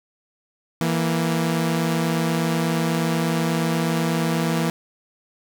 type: tone pair together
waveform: sawtooth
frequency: 164.83 / 233.1 Hz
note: E3 / A#3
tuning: 0 / 0 cents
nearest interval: tritone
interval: 600 cents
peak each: -17 / -21 dBFS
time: 0.81-4.7 s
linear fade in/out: 0 ms
effects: none